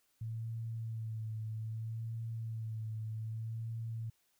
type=tone with vibrato; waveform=sine; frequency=111.8 Hz; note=A2; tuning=28 cents sharp; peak=-37 dBFS; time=0.21-4.1 s; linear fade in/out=5 ms; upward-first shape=sine; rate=0.63 Hz; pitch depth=33 cents each way; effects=white hiss -75 dBFS RMS until 4.39 s